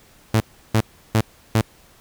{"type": "tone bursts", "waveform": "sawtooth", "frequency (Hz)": 110.4, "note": "A2", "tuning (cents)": 6, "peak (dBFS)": -10, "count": 4, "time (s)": [0.34, 1.612], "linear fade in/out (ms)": 5, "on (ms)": 63, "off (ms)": 340, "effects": ["pink hiss -52 dBFS RMS until 2 s"]}